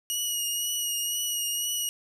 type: tone with vibrato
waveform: 15% pulse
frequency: 2895 Hz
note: F#7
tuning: 38 cents flat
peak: -20 dBFS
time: 0.1-1.89 s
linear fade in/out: 0 ms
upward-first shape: triangle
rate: 2 Hz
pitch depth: 31 cents each way
effects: none